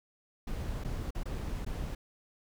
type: noise with dropouts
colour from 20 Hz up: brown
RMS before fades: -36 dBFS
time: 0.47-1.95 s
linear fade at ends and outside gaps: 5 ms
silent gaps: 0.839-0.846 / 1.107-1.149 / 1.234-1.255 / 1.649-1.663 s
effects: none